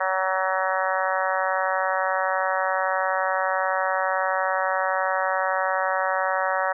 harmonic tone, 188.3 Hz, F#3, 31 cents sharp, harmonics 3 / 4 / 5 / 6 / 7 / 8 / 9 / 10, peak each -27 / -28 / -29 / -30 / -30 / -31 / -32 / -32 dBFS, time 0-6.73 s, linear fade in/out 10 ms, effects none

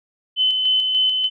sine tone with tremolo, 3038 Hz, F#7, 45 cents sharp, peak -14 dBFS, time 0.36-1.3 s, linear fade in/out 50 ms, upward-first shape square, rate 3.4 Hz, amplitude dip 35%, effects none

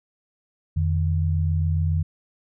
sine tone pair together, 86.04 / 153.3 Hz, F2 / D#3, -25 / -25 cents, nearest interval minor seventh, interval 1000 cents, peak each -20 / -25 dBFS, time 0.76-2.03 s, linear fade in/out 10 ms, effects none

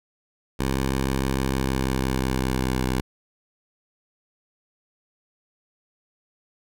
10% pulse tone with pitch glide, 66.6 to 63.96 Hz, C2 to C2, +31 to -39 cents, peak -14 dBFS, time 0.59-3.01 s, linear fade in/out 10 ms, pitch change -70 cents, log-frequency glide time 1.35-2.89 s, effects none

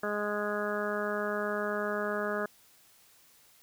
harmonic tone, 207.7 Hz, G#3, in tune, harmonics 1 / 2 / 3 / 4 / 5 / 6 / 7 / 8, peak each -38 / -35 / -35 / -46 / -43 / -38 / -39 / -39 dBFS, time 0.03-2.46 s, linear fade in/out 5 ms, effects white hiss -61 dBFS RMS until 3.62 s

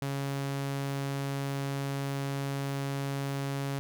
sawtooth tone, 138.59 Hz, C#3, in tune, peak -27 dBFS, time 0.02-3.79 s, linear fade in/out 0 ms, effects none

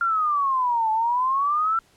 sine exponential two-way sweep, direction down then up, 1396.9 to 866 to 1357 Hz, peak -19 dBFS, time 0.01-1.79 s, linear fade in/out 2 ms, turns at 0.91 s, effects pink hiss -59 dBFS RMS until 1.96 s + low-pass 11000 Hz 12 dB/octave

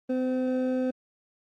triangle tone pair together, 255.5 / 514 Hz, C4 / C5, -41 / -31 cents, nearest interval octave, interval 1210 cents, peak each -24 / -27 dBFS, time 0.09-0.91 s, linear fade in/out 10 ms, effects Opus 24 kbps

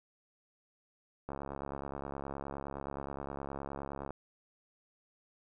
click train, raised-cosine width 1 ms, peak -26 dBFS, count 197, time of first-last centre 1.29-4.106 s, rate 69.6 Hz, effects none

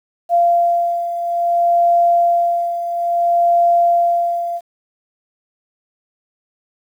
sine beating tone pair, 690 / 690.59 Hz, F5 / F5, -21 / -20 cents, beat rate 0.59 Hz, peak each -13 / -19 dBFS, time 0.29-4.61 s, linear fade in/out 50 ms, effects 8-bit

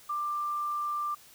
sine tone, 1185 Hz, D6, 15 cents sharp, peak -29 dBFS, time 0.09-1.15 s, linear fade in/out 10 ms, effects white hiss -55 dBFS RMS until 1.34 s

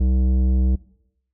sine tone with tanh clipping, 63.9 Hz, C2, 40 cents flat, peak -17 dBFS, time 0-0.76 s, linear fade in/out 10 ms, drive 12 dB, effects noise-tail reverb RT60 0.8 s tail -21 dB re dry

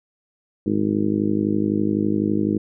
harmonic tone, 51.91 Hz, G#1, in tune, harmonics 2 / 3 / 4 / 5 / 6 / 7 / 8 / 9, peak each -30 / -33 / -22 / -30 / -22 / -27 / -33 / -33 dBFS, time 0.66-2.58 s, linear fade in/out 5 ms, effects none

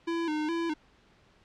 square tone with vibrato, 319.8 Hz, D#4, 48 cents sharp, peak -29 dBFS, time 0.07-0.74 s, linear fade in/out 10 ms, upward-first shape square, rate 2.4 Hz, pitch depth 81 cents each way, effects pink hiss -62 dBFS RMS until 1.44 s + low-pass 4000 Hz 12 dB/octave

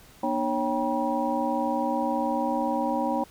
sine tone cluster, 240.2 / 300.3 / 551 / 783 / 961 Hz, B3 / D4 / C#5 / G5 / B5, -48 / +39 / -11 / -2 / -48 cents, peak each -30 dBFS, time 0.23-3.24 s, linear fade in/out 5 ms, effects pink hiss -53 dBFS RMS until 3.3 s

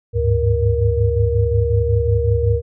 sine tone cluster, 73.6 / 99.6 / 105.1 / 471.1 Hz, D2 / G2 / G#2 / A#4, +4 / +28 / +21 / +18 cents, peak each -19 dBFS, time 0.13-2.62 s, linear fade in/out 50 ms, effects none

